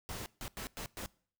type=noise bursts at uneven times; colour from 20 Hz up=pink; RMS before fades=-42 dBFS; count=5; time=0.09-0.26 / 0.41-0.48 / 0.57-0.67 / 0.77-0.86 / 0.97-1.06 s; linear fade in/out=0 ms; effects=noise-tail reverb RT60 0.5 s tail -23 dB re dry